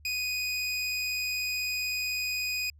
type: tone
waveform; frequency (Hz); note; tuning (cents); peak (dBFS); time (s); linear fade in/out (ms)
25% pulse; 2489; D#7; 0; -25; 0.05-2.7; 2
effects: added 74 Hz sine -52 dBFS peak until 2.79 s + resampled to 32000 Hz